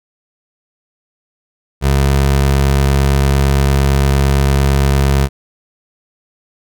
25% pulse tone, 68.8 Hz, C#2, 12 cents flat, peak -6 dBFS, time 1.81-5.29 s, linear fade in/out 50 ms, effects none

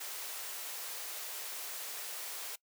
white high-pass noise, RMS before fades -42 dBFS, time 0-2.56 s, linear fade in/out 10 ms, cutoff 400 Hz, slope 24 dB/octave, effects noise-tail reverb RT60 0.1 s tail -22 dB re dry

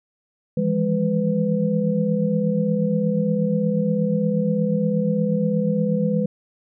sine tone cluster, 160.2 / 168.6 / 205.4 / 498.9 Hz, E3 / E3 / G#3 / B4, -49 / +39 / -19 / +17 cents, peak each -30 / -23 / -21 / -24 dBFS, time 0.57-6.26 s, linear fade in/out 5 ms, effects none

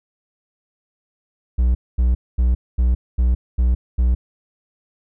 triangle tone bursts, 61.1 Hz, B1, 18 cents flat, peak -11 dBFS, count 7, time 1.58-4.15 s, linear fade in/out 10 ms, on 170 ms, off 230 ms, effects none

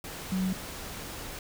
sine tone in noise, 187.1 Hz, F#3, 20 cents sharp, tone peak -26 dBFS, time 0.32-0.53 s, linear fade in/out 2 ms, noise pink, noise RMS -40 dBFS, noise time 0.04-1.39 s, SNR +11 dB, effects none

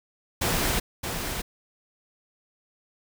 pink noise with echo, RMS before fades -25 dBFS, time 0.41-0.8 s, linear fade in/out 10 ms, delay 620 ms, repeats 1, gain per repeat -6 dB, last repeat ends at 1.42 s, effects none

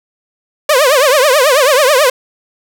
sawtooth tone with vibrato, 554.4 Hz, C#5, in tune, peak -3 dBFS, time 0.69-2.1 s, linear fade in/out 5 ms, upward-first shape triangle, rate 9.2 Hz, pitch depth 240 cents each way, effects none

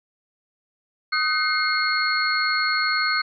sine tone cluster, 1254 / 1512 / 2133 / 4329 Hz, D#6 / F#6 / C7 / C#8, +13 / +37 / +33 / -42 cents, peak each -25 dBFS, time 1.12-3.22 s, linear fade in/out 10 ms, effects none

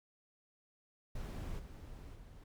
brown noise with level steps, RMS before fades -42 / -50 / -54 dBFS, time 1.15-2.44 s, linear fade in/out 5 ms, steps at 1.58 / 2.14 s, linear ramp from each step 20 ms, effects none

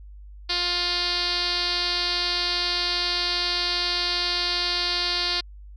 5% pulse tone with low-pass filter, 352.5 Hz, F4, 16 cents sharp, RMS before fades -25 dBFS, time 0.49-5.41 s, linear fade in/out 10 ms, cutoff 4500 Hz, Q 6.6, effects added 50 Hz sine -40 dBFS peak until 5.76 s

